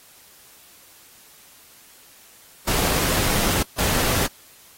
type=noise bursts at uneven times; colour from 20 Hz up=pink; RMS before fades=-22 dBFS; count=2; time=2.67-3.63 / 3.78-4.27 s; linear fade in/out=10 ms; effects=white hiss -50 dBFS RMS until 4.77 s + AAC 48 kbps